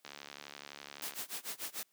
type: click train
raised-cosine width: 0.2 ms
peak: -28 dBFS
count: 79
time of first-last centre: 0.05-1.136 s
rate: 71.8 Hz
type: noise with tremolo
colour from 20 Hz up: white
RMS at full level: -39 dBFS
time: 1.02-1.83 s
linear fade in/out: 0 ms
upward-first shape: sine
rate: 6.8 Hz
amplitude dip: 95%
effects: white hiss -74 dBFS RMS until 1.92 s + high-pass 200 Hz 12 dB/octave